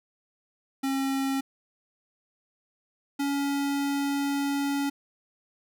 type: tone pair in turn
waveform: square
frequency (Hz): 270 / 281.1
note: C#4 / C#4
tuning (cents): -45 / +24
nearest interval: minor second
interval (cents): 69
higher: second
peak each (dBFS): -26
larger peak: neither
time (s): 0.83-1.41 / 3.19-4.9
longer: second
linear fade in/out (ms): 10
effects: none